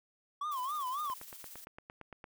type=tone with vibrato; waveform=triangle; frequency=1106 Hz; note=C#6; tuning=4 cents flat; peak=-32 dBFS; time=0.41-1.14 s; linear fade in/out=5 ms; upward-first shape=sine; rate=3.7 Hz; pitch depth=180 cents each way
type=noise with tremolo; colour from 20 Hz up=blue; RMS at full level=-48 dBFS; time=0.51-1.65 s; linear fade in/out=10 ms; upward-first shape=sine; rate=17 Hz; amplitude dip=45%
type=click train; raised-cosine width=0.5 ms; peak=-32 dBFS; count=11; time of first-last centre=1.1-2.242 s; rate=8.76 Hz
effects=none